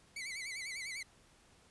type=tone with vibrato; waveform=sawtooth; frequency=2145 Hz; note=C7; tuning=42 cents sharp; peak=-37 dBFS; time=0.16-1.03 s; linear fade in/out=5 ms; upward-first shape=sine; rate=10 Hz; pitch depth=130 cents each way; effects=pink hiss -65 dBFS RMS until 1.7 s + resampled to 24000 Hz